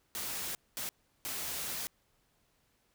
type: noise bursts at uneven times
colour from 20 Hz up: white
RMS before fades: -38 dBFS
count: 3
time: 0.15-0.55 / 0.77-0.89 / 1.25-1.87 s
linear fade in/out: 0 ms
effects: pink hiss -73 dBFS RMS until 2.94 s